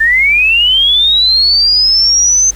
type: linear sweep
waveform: sine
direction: up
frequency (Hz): 1756 to 6272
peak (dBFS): -6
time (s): 0-2.51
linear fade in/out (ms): 10
effects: added 50 Hz sine -28 dBFS peak until 2.55 s + pink hiss -38 dBFS RMS until 2.55 s